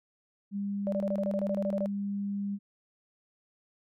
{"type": "tone", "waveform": "sine", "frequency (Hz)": 200.7, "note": "G3", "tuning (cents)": 41, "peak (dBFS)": -30, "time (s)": [0.51, 2.59], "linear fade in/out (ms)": 50}
{"type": "tone bursts", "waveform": "sine", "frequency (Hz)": 587.3, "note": "D5", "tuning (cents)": 0, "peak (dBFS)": -29, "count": 13, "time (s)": [0.87, 1.859], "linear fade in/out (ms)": 0, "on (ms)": 53, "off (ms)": 25}
{"effects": []}